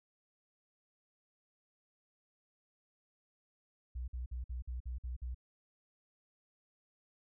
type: tone bursts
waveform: sine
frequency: 61.74 Hz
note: B1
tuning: in tune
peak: -36 dBFS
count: 8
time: 3.95-5.347 s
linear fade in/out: 10 ms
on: 130 ms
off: 51 ms
effects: tanh soft clip ceiling -34 dBFS